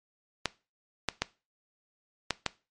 clicks, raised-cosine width 0.2 ms, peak -9 dBFS, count 5, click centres 0.457 / 1.087 / 1.22 / 2.307 / 2.463 s, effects noise-tail reverb RT60 0.3 s tail -19 dB re dry + MP3 48 kbps

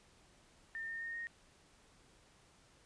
sine tone with pitch steps, 1807 / 1823.8 / 1840.7 / 1857.8 Hz, A6 / A#6 / A#6 / A#6, +46 / -38 / -22 / -6 cents, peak -40 dBFS, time 0.75-1.27 s, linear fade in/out 0 ms, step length 130 ms, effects pink hiss -66 dBFS RMS until 2.85 s + resampled to 22050 Hz

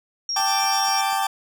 sine tone, 5588 Hz, F8, in tune, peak -23 dBFS, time 0.29-1.01 s, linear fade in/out 2 ms
40% pulse chord, G suspended second, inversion none, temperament equal, 784 / 880 / 1174.7 Hz, G5 / A5 / D6, 0 / 0 / 0 cents, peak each -22 / -25 / -26 dBFS, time 0.36-1.27 s, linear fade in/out 5 ms
click train, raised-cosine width 0.5 ms, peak -27 dBFS, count 4, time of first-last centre 0.4-1.128 s, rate 4.12 Hz
effects none

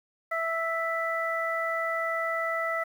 harmonic tone, 659.3 Hz, E5, in tune, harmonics 1 / 2 / 3, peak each -31 / -31 / -31 dBFS, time 0.31-2.84 s, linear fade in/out 10 ms, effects 9-bit

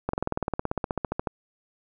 slowing click train, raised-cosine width 1 ms, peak -12 dBFS, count 21, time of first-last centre 0.09-1.272 s, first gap 44 ms, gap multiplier 1.03, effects none

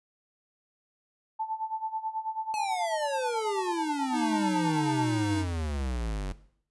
sine tone with tremolo, 880 Hz, A5, in tune, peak -27 dBFS, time 1.39-5.08 s, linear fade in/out 10 ms, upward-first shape sine, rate 9.2 Hz, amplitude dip 80%
square exponential sweep, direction down, 868 to 45.79 Hz, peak -30 dBFS, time 2.54-6.32 s, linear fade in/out 0 ms
square tone with vibrato, 310.9 Hz, D#4, 1 cent flat, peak -29 dBFS, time 4.12-5.45 s, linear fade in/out 50 ms, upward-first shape sine, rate 4.2 Hz, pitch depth 8 cents each way
effects noise-tail reverb RT60 0.6 s tail -17 dB re dry + resampled to 24000 Hz

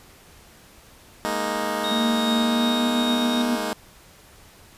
10% pulse chord, Ab suspended second, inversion none, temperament just, 207.7 / 233.6 / 311.5 Hz, Ab3 / Bb3 / Eb4, 0 / +4 / +2 cents, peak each -21 dBFS, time 1.25-3.73 s, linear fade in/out 0 ms
sine tone with tremolo, 3729 Hz, A#7, in tune, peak -25 dBFS, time 1.84-3.42 s, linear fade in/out 2 ms, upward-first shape triangle, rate 2.6 Hz, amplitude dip 45%
sine tone with pitch glide, 230 to 240.9 Hz, A#3 to B3, -23 to -43 cents, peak -21 dBFS, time 1.91-3.56 s, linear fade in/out 10 ms, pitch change +80 cents, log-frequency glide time 2.32-2.87 s
effects pink hiss -50 dBFS RMS until 4.77 s + resampled to 32000 Hz

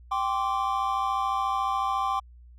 triangle chord, G suspended fourth, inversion none, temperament equal with one note detuned, 784 / 1046.5 / 1160.5 Hz, G5 / C6 / D6, 0 / 0 / -21 cents, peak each -27 dBFS, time 0.11-2.2 s, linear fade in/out 10 ms, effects added 60 Hz sine -47 dBFS peak until 2.58 s

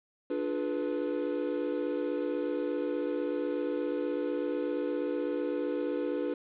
triangle chord, D diminished seventh, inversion none, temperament equal with one note detuned, 293.7 / 349.2 / 425.7 / 493.9 Hz, D4 / F4 / Ab4 / Cb5, 0 / 0 / +43 / 0 cents, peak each -32 / -34 / -35 / -32 dBFS, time 0.3-6.34 s, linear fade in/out 5 ms, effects resampled to 8000 Hz + 9-bit

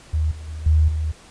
sine tone with level steps, 77.78 Hz, D#2, in tune, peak -17 / -32 / -28 / -12 / -20 dBFS, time 0.13-1.12 s, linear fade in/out 10 ms, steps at 0.31 / 0.48 / 0.66 / 0.88 s, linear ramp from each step 5 ms, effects pink hiss -47 dBFS RMS until 1.3 s + resampled to 22050 Hz

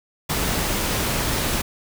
pink noise, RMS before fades -23 dBFS, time 0.29-1.62 s, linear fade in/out 10 ms, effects none

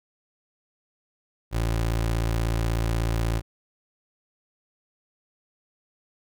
25% pulse tone, 56.4 Hz, A1, 44 cents sharp, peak -19 dBFS, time 1.51-3.42 s, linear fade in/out 50 ms, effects none

